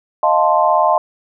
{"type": "chord", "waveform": "sine", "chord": "F dominant seventh", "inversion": "third", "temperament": "equal", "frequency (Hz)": [622.3, 698.5, 880, 1046.5], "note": ["Eb5", "F5", "A5", "C6"], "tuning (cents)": [0, 0, 0, 0], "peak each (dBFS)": -16, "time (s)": [0.23, 0.98], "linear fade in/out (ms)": 2, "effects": []}